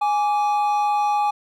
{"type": "tone pair together", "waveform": "triangle", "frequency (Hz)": [830.6, 1163.5], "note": ["G#5", "D6"], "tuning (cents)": [0, -17], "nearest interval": "tritone", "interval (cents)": 583, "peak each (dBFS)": [-16, -25], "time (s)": [0.01, 1.31], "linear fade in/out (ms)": 10, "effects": []}